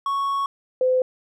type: tone pair in turn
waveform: triangle / sine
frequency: 1108.7 / 511.3 Hz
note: C#6 / C5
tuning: 0 / -40 cents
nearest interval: octave + minor second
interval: 1340 cents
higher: first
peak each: -19 / -16 dBFS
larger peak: second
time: 0.06-0.46 / 0.81-1.02 s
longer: first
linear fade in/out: 2 ms
effects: none